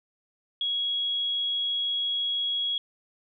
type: tone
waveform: sine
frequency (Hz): 3322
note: G#7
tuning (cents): 0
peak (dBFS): -25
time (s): 0.61-2.78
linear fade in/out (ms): 2
effects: none